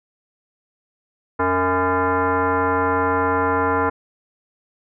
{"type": "tone with frequency modulation", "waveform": "sine", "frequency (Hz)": 279.6, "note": "C#4", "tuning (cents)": 15, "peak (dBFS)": -16, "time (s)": [1.39, 3.9], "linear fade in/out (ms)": 10, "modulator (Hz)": 369, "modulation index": 3.3, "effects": []}